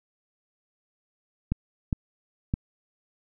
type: clicks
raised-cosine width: 5 ms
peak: -12 dBFS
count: 3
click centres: 1.52 / 1.928 / 2.539 s
effects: none